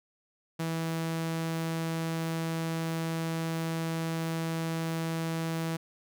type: tone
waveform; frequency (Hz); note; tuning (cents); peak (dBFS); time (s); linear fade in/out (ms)
sawtooth; 163.5; E3; -14; -26; 0.59-5.77; 10
effects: none